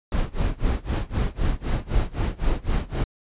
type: noise with tremolo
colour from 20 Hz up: brown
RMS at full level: -20 dBFS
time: 0.12-3.04 s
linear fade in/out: 2 ms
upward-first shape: sine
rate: 3.9 Hz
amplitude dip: 95%
effects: resampled to 8000 Hz